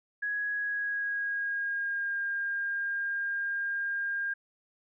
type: tone with pitch glide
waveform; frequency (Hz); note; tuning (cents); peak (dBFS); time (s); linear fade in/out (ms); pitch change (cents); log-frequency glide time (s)
sine; 1667 to 1609.3; G#6 to G6; +6 to +45; -29; 0.22-4.34; 10; -61; 0.51-2.19
effects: none